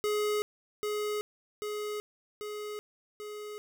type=tone with echo; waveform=square; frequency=420 Hz; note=G#4; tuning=19 cents sharp; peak=-28 dBFS; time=0.04-0.42 s; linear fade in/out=0 ms; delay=790 ms; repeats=4; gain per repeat=-3 dB; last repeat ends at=3.58 s; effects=11-bit